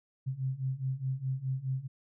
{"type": "beating tone pair", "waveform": "sine", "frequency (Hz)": [129.4, 134.2], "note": ["C3", "C3"], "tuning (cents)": [-19, 44], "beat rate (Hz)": 4.8, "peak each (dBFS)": [-35, -33], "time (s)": [0.26, 1.88], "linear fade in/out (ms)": 20, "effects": []}